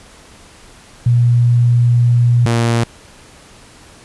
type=tone pair in turn; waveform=sine / sawtooth; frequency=120.2 / 116.78 Hz; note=B2 / A#2; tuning=-46 / +4 cents; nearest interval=unison; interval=50 cents; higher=first; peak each=-8 dBFS; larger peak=neither; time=1.06-2.46 / 2.46-2.84 s; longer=first; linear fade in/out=5 ms; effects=pink hiss -42 dBFS RMS until 4.04 s + resampled to 24000 Hz